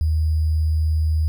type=tone with sample-and-hold; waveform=sine; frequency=78.4 Hz; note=D#2; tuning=14 cents sharp; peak=-16 dBFS; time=0.01-1.28 s; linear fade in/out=0 ms; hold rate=4900 Hz; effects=none